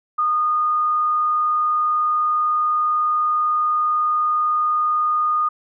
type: tone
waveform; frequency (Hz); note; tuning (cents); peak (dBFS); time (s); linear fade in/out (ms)
sine; 1227; D#6; -25; -16; 0.18-5.49; 10
effects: none